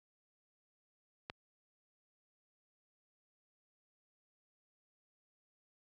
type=click; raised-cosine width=0.3 ms; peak=-25 dBFS; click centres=1.299 s; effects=high-pass 60 Hz 12 dB/octave